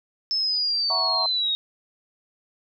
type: linear sweep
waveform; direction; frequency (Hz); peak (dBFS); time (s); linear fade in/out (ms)
sine; down; 5274 to 3729; -21; 0.31-1.55; 0
type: chord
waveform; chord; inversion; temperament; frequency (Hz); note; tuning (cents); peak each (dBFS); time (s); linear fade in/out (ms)
sine; F# dominant seventh; third; equal with one note detuned; 659.3 / 740 / 938.8 / 1108.7; E5 / F#5 / A#5 / C#6; 0 / 0 / +12 / 0; -31 / -31 / -31 / -30; 0.9-1.26; 2
effects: none